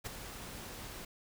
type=noise with ADSR envelope; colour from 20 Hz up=pink; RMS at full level=-38 dBFS; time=0.04-1.05 s; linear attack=25 ms; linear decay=12 ms; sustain=-8 dB; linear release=5 ms; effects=none